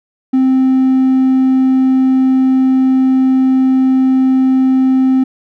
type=tone; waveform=triangle; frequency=261.5 Hz; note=C4; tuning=1 cent flat; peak=-5 dBFS; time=0.33-5.24 s; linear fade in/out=10 ms; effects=tanh soft clip ceiling -1 dBFS